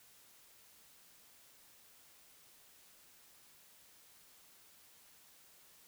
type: silence
effects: white hiss -63 dBFS RMS until 5.87 s